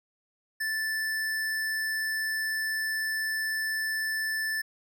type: tone with hard clipping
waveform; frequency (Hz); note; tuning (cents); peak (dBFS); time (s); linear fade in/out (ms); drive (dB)
sine; 1758; A6; -2; -29; 0.6-4.62; 10; 18
effects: none